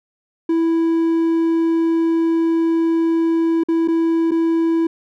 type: tone with dropouts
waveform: triangle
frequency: 329.6 Hz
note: E4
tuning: in tune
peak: -12 dBFS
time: 0.49-4.87 s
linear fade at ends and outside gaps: 5 ms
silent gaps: 3.636-3.685 / 3.877-3.883 / 4.31-4.316 s
effects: none